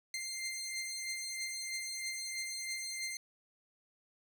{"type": "beating tone pair", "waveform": "15% pulse", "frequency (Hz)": [2093, 2096.1], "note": ["C7", "C7"], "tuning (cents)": [0, 3], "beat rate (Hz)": 3.1, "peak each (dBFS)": [-38, -33], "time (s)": [0.14, 3.17], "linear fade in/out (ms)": 2, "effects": []}